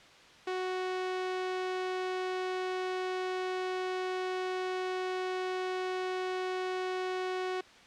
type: tone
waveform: sawtooth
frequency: 370 Hz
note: F#4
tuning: in tune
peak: -28 dBFS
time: 0.47-7.61 s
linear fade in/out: 5 ms
effects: white hiss -55 dBFS RMS until 7.86 s + low-pass 4000 Hz 12 dB/octave